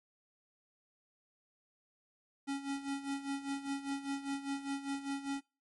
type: tone with tremolo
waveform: square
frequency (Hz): 277.2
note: C#4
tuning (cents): 0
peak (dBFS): -34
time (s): 2.47-5.41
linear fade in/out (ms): 20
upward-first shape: sine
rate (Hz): 5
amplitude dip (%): 75
effects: noise-tail reverb RT60 0.3 s tail -23 dB re dry + MP3 48 kbps